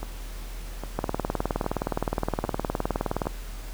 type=two click trains; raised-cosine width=1 ms; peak=-19 / -11 dBFS; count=5 / 45; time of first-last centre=0.03-3.256 / 0.99-3.27 s; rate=1.24 / 19.3 Hz; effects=added 40 Hz sine -34 dBFS peak until 3.73 s + pink hiss -45 dBFS RMS until 3.73 s